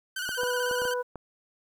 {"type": "tone with vibrato", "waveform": "sawtooth", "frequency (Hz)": 1500, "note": "F#6", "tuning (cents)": 23, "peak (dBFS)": -27, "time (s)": [0.16, 0.94], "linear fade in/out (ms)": 5, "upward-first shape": "square", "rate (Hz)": 16, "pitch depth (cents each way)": 50}
{"type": "clicks", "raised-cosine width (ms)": 1, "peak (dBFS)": -24, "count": 6, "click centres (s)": [0.291, 0.434, 0.712, 0.819, 0.853, 1.157]}
{"type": "harmonic tone", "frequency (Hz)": 493.9, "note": "B4", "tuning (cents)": 0, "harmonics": [1, 2, 3], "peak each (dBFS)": [-28, -34, -38], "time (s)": [0.37, 1.03], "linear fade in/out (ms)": 20}
{"effects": ["10-bit"]}